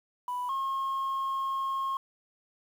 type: tone pair in turn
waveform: sine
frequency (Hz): 987.8 / 1078.1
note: B5 / C#6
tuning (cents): 0 / -49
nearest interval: major second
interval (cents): 151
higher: second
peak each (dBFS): -29 / -26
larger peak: second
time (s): 0.28-0.49 / 0.49-1.97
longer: second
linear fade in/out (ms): 2
effects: tanh soft clip ceiling -27 dBFS + 9-bit